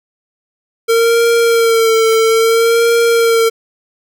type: tone with vibrato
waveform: square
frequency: 456.4 Hz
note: A#4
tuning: 37 cents flat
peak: -9 dBFS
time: 0.88-3.5 s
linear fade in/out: 20 ms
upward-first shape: sine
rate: 0.6 Hz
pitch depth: 35 cents each way
effects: none